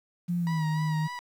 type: tone with pitch glide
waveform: sine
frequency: 174.61 to 155.56 Hz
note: F3 to D#3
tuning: 0 to 0 cents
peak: -25 dBFS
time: 0.28-1.08 s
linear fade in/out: 20 ms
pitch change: -200 cents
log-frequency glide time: 0.39-0.63 s
type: tone with vibrato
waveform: 30% pulse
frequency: 961 Hz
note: B5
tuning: 48 cents flat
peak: -32 dBFS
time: 0.47-1.19 s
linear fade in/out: 0 ms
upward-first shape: sine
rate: 3.4 Hz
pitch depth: 41 cents each way
effects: low-pass 6000 Hz 12 dB/octave + 9-bit